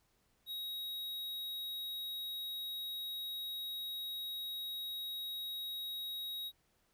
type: tone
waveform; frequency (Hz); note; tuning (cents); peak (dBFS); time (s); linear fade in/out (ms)
square; 3800; A#7; +33; -40; 0.46-6.52; 50
effects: pink hiss -75 dBFS RMS until 6.93 s

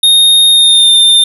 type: tone with pitch glide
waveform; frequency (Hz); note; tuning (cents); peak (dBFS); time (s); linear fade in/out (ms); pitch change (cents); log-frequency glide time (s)
square; 3700 to 3607; A#7 to A7; -14 to +42; -4; 0.03-1.24; 5; -44; 0.51-0.93
effects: none

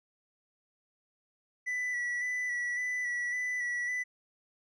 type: tone with vibrato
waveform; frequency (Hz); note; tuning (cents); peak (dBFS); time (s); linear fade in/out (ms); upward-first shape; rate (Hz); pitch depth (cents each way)
triangle; 1967; B6; -7; -29; 1.66-4.04; 20; square; 1.8; 21
effects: resampled to 22050 Hz

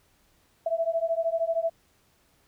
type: beating tone pair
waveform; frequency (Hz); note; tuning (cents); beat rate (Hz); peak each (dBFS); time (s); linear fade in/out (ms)
sine; 655 / 668; E5 / E5; -11 / +23; 13; -27; 0.66-1.7; 5
effects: pink hiss -65 dBFS RMS until 2.47 s

